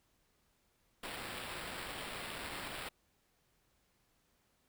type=noise with sample-and-hold; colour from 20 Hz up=violet; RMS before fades=-44 dBFS; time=1.03-2.89 s; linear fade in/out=5 ms; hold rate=6300 Hz; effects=pink hiss -75 dBFS RMS until 4.68 s